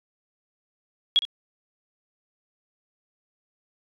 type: tone with echo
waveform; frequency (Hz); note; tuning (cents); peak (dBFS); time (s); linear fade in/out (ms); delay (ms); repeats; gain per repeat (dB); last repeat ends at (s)
sine; 3322; G#7; 0; -15; 1.16-1.19; 0; 61; 1; -12; 1.251
effects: resampled to 22050 Hz